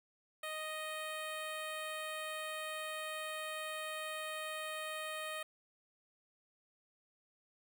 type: tone with notch filter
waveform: 10% pulse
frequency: 622.3 Hz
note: D#5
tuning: in tune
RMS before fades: -42 dBFS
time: 0.43-5.43 s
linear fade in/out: 5 ms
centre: 5100 Hz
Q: 1.7
effects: none